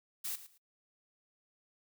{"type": "noise with echo", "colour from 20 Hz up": "blue", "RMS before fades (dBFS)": -38, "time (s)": [0.24, 0.36], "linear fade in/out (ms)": 10, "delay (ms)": 110, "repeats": 2, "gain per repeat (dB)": -14, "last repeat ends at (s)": 0.58, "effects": ["noise-tail reverb RT60 0.1 s tail -24 dB re dry"]}